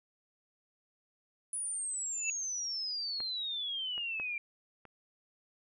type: exponential sweep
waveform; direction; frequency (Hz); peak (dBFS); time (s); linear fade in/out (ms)
sine; down; 9956 to 2349; -34; 1.53-4.38; 2
type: tone with exponential growth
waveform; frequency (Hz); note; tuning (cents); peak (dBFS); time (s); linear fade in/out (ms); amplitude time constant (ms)
sine; 2654; E7; +11; -28; 2.12-2.3; 2; 37
type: clicks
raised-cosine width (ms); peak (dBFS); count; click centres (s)
0.5; -30 / -33 / -29 / -37; 4; 3.204 / 3.979 / 4.199 / 4.853
effects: none